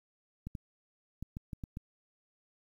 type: clicks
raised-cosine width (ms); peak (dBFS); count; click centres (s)
5; -27; 7; 0.47 / 0.552 / 1.226 / 1.369 / 1.532 / 1.638 / 1.771
effects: 10-bit